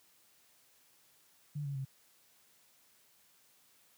sine tone with pitch steps, 146.7 / 140.4 / 134.37 Hz, D3 / C#3 / C3, -2 / +22 / +46 cents, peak -35 dBFS, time 1.55-1.85 s, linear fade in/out 10 ms, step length 100 ms, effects white hiss -67 dBFS RMS until 3.97 s + high-pass 80 Hz 12 dB/octave

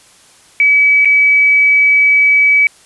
sine tone with dropouts, 2285 Hz, D7, 48 cents flat, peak -6 dBFS, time 0.6-2.67 s, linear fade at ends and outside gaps 1 ms, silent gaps 1.048-1.055 s, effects white hiss -45 dBFS RMS until 2.85 s + resampled to 24000 Hz

